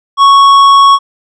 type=tone with tanh clipping; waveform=sine; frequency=1108.7 Hz; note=C#6; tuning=in tune; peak=-3 dBFS; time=0.17-0.99 s; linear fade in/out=50 ms; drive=10 dB; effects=none